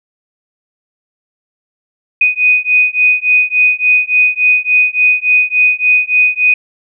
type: beating tone pair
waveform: sine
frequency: 2489 / 2492.5 Hz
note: D#7 / D#7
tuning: 0 / +2 cents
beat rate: 3.5 Hz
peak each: -11 dBFS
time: 2.21-6.54 s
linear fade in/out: 5 ms
effects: none